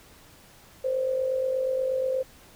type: tone with amplitude modulation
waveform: sine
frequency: 521 Hz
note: C5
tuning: 7 cents flat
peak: -21 dBFS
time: 0.84-2.23 s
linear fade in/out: 10 ms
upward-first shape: sine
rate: 48.4 Hz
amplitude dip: 55%
effects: pink hiss -53 dBFS RMS until 2.55 s